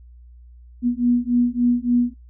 sine beating tone pair, 240.9 / 244.4 Hz, B3 / B3, -43 / -18 cents, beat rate 3.5 Hz, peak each -19 dBFS, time 0.82-2.14 s, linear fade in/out 50 ms, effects noise-tail reverb RT60 0.2 s tail -24 dB re dry + added 60 Hz sine -42 dBFS peak until 2.29 s

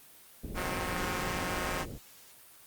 pink low-pass noise, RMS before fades -40 dBFS, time 0.43-1.98 s, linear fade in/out 10 ms, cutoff 480 Hz, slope 24 dB/octave
5% pulse chord, Ab dominant seventh, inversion second, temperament equal with one note detuned, 155.56 / 181.5 / 207.7 / 261.6 Hz, Eb3 / Gb3 / Ab3 / C4, 0 / -33 / 0 / 0 cents, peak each -28 / -25 / -30 / -27 dBFS, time 0.54-1.86 s, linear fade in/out 50 ms
effects white hiss -55 dBFS RMS until 2.66 s + Opus 32 kbps

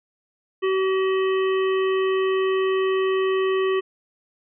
harmonic tone with a mistuned harmonic, 380.5 Hz, F#4, 48 cents sharp, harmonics 1 / 3 / 5 / 7 / 8, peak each -19 / -29 / -33 / -36 / -37 dBFS, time 0.62-3.81 s, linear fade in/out 20 ms, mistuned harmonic 7, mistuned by -51 cents, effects none

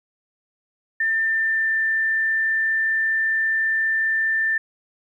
sine tone with pitch glide, 1794 to 1782.6 Hz, A6 to A6, +33 to +22 cents, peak -18 dBFS, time 1-4.58 s, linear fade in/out 5 ms, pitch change -11 cents, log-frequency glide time 1.18-1.76 s, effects 10-bit

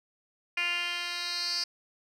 10% pulse tone with band-pass filter sweep, 349.2 Hz, F4, in tune, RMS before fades -32 dBFS, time 0.57-1.64 s, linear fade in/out 5 ms, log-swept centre 2600 to 4800 Hz, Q 6.8, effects none

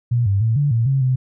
sine tone with pitch steps, 119.8 / 98.9 / 112.7 / 144.4 / 115 / 135.5 / 128.6 Hz, A#2 / G2 / A2 / D3 / A#2 / C#3 / C3, +48 / +16 / +42 / -29 / -23 / -39 / -30 cents, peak -14 dBFS, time 0.11-1.16 s, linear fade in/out 10 ms, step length 150 ms, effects none

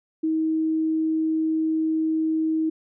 sine tone, 317.7 Hz, D#4, 36 cents sharp, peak -20 dBFS, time 0.23-2.7 s, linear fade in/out 10 ms, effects none

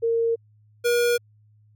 sine / square tone pair in turn, 460 / 478.7 Hz, A#4 / A#4, -23 / +46 cents, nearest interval minor second, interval 69 cents, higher second, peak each -19 / -19 dBFS, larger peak neither, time 0.02-0.36 / 0.84-1.18 s, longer neither, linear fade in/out 20 ms, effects added 106 Hz sine -54 dBFS peak until 1.75 s

